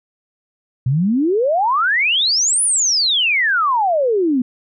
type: exponential two-way sweep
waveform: sine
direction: up then down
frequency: 119.9 to 10170 to 239.2 Hz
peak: -13 dBFS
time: 0.86-4.42 s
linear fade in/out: 5 ms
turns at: 2.63 s
effects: none